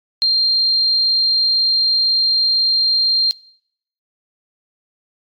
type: tone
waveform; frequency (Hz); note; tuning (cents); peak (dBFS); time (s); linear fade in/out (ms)
sine; 4186; C8; 0; -12; 0.22-3.31; 0
effects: noise-tail reverb RT60 0.7 s tail -23 dB re dry + AAC 64 kbps